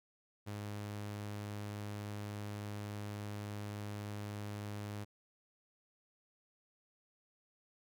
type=tone; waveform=sawtooth; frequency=103.5 Hz; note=G#2; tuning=5 cents flat; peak=-37 dBFS; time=0.46-5.05 s; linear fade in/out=20 ms; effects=none